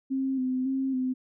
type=tone with vibrato; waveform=sine; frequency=261.6 Hz; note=C4; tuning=in tune; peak=-25 dBFS; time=0.1-1.14 s; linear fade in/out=20 ms; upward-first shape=square; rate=1.8 Hz; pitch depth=33 cents each way; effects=none